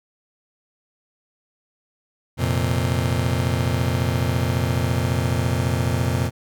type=chord; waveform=35% pulse; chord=F suspended fourth; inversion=none; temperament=just; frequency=87.31 / 116.41 / 130.96 Hz; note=F2 / Bb2 / C3; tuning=0 / -2 / +2 cents; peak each=-22 dBFS; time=2.37-6.31 s; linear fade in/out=50 ms; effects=none